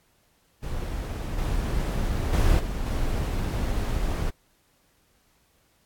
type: noise with level steps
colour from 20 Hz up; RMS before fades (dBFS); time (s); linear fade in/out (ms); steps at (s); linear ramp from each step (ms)
brown; -30 / -26 / -20 / -29 / -26; 0.62-4.31; 20; 1.38 / 2.33 / 2.59 / 2.86; 5
effects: pink hiss -65 dBFS RMS until 5.85 s + AAC 64 kbps